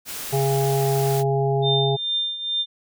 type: noise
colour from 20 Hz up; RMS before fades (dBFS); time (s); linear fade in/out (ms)
white; -32; 0.05-1.24; 50
type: harmonic tone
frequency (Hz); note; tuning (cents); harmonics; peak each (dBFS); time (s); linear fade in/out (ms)
137; C#3; -20; 1 / 3 / 5 / 6; -21 / -22 / -28 / -28; 0.32-1.97; 20
type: tone with tremolo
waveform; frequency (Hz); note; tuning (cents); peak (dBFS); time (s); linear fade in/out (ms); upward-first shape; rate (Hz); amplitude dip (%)
sine; 3600; A7; +39; -19; 1.62-2.66; 50; triangle; 2.3; 75
effects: none